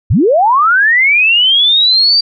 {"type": "linear sweep", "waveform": "sine", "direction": "up", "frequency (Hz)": [65.41, 4699], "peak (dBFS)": -6, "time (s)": [0.1, 2.21], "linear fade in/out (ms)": 10, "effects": []}